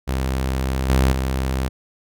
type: tone with level steps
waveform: sawtooth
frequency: 65.6 Hz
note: C2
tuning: 5 cents sharp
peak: -16 / -10 / -16 dBFS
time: 0.07-1.69 s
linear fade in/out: 20 ms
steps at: 0.89 / 1.12 s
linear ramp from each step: 2 ms
effects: none